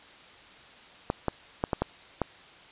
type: clicks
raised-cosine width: 1 ms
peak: -11 dBFS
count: 6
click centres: 1.101 / 1.283 / 1.639 / 1.732 / 1.82 / 2.217 s
effects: white hiss -51 dBFS RMS until 2.71 s + resampled to 8000 Hz